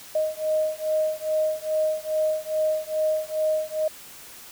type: beating tone pair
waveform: sine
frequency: 621 / 623.4 Hz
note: D#5 / D#5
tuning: -3 / +3 cents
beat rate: 2.4 Hz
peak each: -25 dBFS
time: 0.15-3.88 s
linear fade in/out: 5 ms
effects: white hiss -44 dBFS RMS until 4.51 s